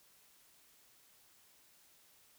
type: silence
effects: white hiss -66 dBFS RMS until 2.38 s